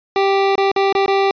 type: tone with dropouts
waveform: 25% pulse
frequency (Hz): 392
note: G4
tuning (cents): 0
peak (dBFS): -9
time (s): 0.16-1.31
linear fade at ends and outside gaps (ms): 1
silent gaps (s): 0.555-0.579 / 0.716-0.762 / 0.926-0.951 / 1.061-1.08
effects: resampled to 11025 Hz